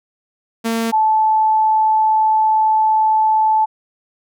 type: tone pair in turn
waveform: sawtooth / sine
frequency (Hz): 227.7 / 871.2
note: A#3 / A5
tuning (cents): -40 / -17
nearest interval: octave + major seventh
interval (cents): 2323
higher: second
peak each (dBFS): -13 / -11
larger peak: second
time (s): 0.64-0.92 / 0.92-3.66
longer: second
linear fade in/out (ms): 20
effects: none